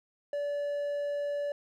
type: tone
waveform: triangle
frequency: 577 Hz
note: D5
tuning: 31 cents flat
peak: -28 dBFS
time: 0.33-1.52 s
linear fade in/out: 2 ms
effects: none